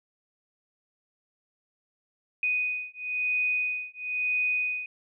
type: beating tone pair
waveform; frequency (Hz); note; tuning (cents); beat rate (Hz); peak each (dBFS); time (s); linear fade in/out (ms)
sine; 2489 / 2490; D#7 / D#7; 0 / +1; 1; -29; 2.43-4.86; 2
effects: none